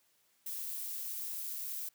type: noise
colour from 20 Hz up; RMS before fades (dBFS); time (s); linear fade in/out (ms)
violet; -40; 0.46-1.89; 5
effects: white hiss -72 dBFS RMS until 1.94 s + high-pass 80 Hz 12 dB/octave